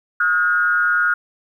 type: tone with frequency modulation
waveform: sine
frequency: 1436 Hz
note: F6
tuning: 48 cents sharp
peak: -14 dBFS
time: 0.2-1.14 s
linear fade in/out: 5 ms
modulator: 162 Hz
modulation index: 0.7
effects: 9-bit